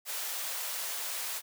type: high-pass noise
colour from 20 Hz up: white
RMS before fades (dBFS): -36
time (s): 0.05-1.42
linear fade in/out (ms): 50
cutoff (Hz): 500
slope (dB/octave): 24
effects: none